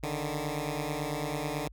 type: beating tone pair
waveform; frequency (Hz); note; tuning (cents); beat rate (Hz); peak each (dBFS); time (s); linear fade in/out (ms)
10% pulse; 144.3 / 153.4; D3 / D#3; -30 / -24; 9.1; -26; 0.03-1.68; 5
effects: added 50 Hz sine -48 dBFS peak until 1.72 s